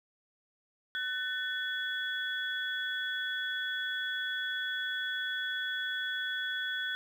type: tone cluster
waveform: sine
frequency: 1500 / 1783 / 3377 Hz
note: F#6 / A6 / G#7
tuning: +23 / +22 / +28 cents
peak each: -34 / -40 / -37 dBFS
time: 0.95-6.95 s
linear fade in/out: 0 ms
effects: 10-bit